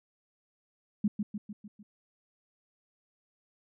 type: tone with echo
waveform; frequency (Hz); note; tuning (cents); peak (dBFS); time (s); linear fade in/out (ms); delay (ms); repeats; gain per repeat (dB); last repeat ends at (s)
sine; 207.7; G#3; 0; -23; 1.04-1.08; 5; 150; 5; -5; 1.83
effects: none